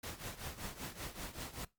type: noise with tremolo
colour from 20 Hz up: pink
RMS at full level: -42 dBFS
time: 0.03-1.65 s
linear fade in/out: 5 ms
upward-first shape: triangle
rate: 5.2 Hz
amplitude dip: 85%
effects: noise-tail reverb RT60 0.2 s tail -20 dB re dry + Opus 48 kbps